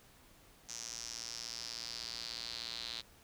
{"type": "tone with band-pass filter sweep", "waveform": "square", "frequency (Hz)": 58.27, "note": "A#1", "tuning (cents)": 0, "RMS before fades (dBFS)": -44, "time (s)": [0.68, 3.02], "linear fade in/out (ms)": 20, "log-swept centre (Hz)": [6100, 4000], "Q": 5.1, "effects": ["pink hiss -62 dBFS RMS until 3.23 s"]}